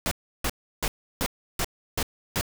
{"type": "noise bursts", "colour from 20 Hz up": "pink", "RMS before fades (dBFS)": -26, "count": 7, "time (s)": [0.06, 2.411], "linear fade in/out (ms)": 0, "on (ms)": 53, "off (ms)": 330, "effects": []}